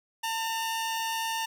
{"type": "tone pair together", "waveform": "sawtooth", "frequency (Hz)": [902, 2865], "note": ["A5", "F7"], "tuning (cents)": [43, 44], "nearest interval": "octave + minor sixth", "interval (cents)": 2001, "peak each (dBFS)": [-26, -33], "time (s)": [0.23, 1.46], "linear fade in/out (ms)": 10, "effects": []}